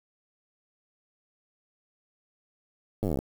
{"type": "slowing click train", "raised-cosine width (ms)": 2, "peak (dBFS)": -16, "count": 14, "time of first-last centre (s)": [3.03, 3.189], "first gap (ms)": 9, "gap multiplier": 1.05, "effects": ["7-bit"]}